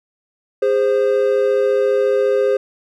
triangle tone pair together, 408.8 / 523.3 Hz, G#4 / C5, -27 / 0 cents, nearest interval major third, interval 427 cents, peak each -14 dBFS, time 0.62-2.57 s, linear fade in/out 5 ms, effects none

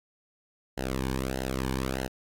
sawtooth tone with flanger, 65.41 Hz, C2, in tune, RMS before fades -31 dBFS, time 0.77-2.08 s, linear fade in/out 10 ms, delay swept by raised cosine 0.85 to 1.54 ms, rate 1.6 Hz, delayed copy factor -0.85, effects AAC 48 kbps

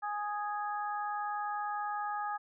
harmonic tone, 415.1 Hz, G#4, 1 cent flat, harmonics 2 / 3 / 4, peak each -35 / -38 / -43 dBFS, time 0.02-2.38 s, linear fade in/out 20 ms, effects none

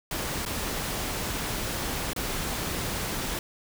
pink noise with dropouts, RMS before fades -31 dBFS, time 0.11-3.39 s, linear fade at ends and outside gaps 2 ms, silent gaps 0.452-0.461 / 2.133-2.162 s, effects none

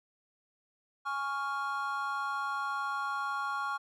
triangle chord, Db major, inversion second, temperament equal, 830.6 / 1108.7 / 1396.9 Hz, Ab5 / Db6 / F6, 0 / 0 / 0 cents, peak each -37 / -33 / -34 dBFS, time 1.05-3.78 s, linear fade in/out 20 ms, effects none

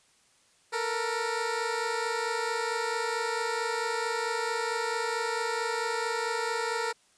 15% pulse tone pair together, 448.5 / 473 Hz, A4 / A#4, +33 / +25 cents, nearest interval minor second, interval 92 cents, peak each -25 dBFS, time 0.72-6.93 s, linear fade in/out 20 ms, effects white hiss -64 dBFS RMS until 7.17 s + resampled to 22050 Hz

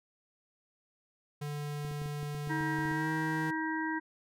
square tone with pitch glide, 146.8 to 156.43 Hz, D3 to D#3, 0 to +10 cents, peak -36 dBFS, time 1.41-3.51 s, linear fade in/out 10 ms, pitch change +110 cents, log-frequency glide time 2.9-3.1 s
clicks, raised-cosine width 3 ms, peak -33 dBFS, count 11, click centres 1.849 / 1.913 / 2.017 / 2.059 / 2.23 / 2.348 / 2.474 / 2.609 / 2.789 / 2.854 / 2.913 s
harmonic tone, 317.3 Hz, D#4, 34 cents sharp, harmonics 1 / 3 / 5 / 6, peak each -34 / -37 / -38 / -40 dBFS, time 2.49-4 s, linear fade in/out 20 ms
effects none

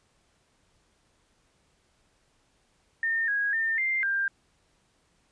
sine tone with pitch steps, 1818 / 1649 / 1806 / 2095 / 1591 Hz, A#6 / G#6 / A6 / C7 / G6, -44 / -13 / +45 / +2 / +25 cents, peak -24 dBFS, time 3.03-4.28 s, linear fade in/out 2 ms, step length 250 ms, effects pink hiss -68 dBFS RMS until 5.31 s + resampled to 22050 Hz

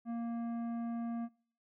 sine tone with tanh clipping, 233.1 Hz, A#3, in tune, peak -37 dBFS, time 0.05-1.29 s, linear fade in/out 50 ms, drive 11 dB, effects noise-tail reverb RT60 0.5 s tail -24 dB re dry

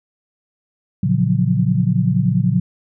sine chord, Gb major seventh, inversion first, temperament equal with one note detuned, 116.54 / 141.26 / 174.61 / 185 Hz, Bb2 / Db3 / F3 / Gb3, 0 / +33 / 0 / 0 cents, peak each -19 dBFS, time 1.03-2.6 s, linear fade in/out 5 ms, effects none

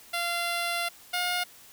10% pulse tone pair in turn, 690 / 713.9 Hz, F5 / F5, -21 / +38 cents, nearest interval minor second, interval 59 cents, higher second, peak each -19 / -18 dBFS, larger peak second, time 0.13-0.89 / 1.13-1.44 s, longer first, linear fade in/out 10 ms, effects white hiss -52 dBFS RMS until 1.72 s

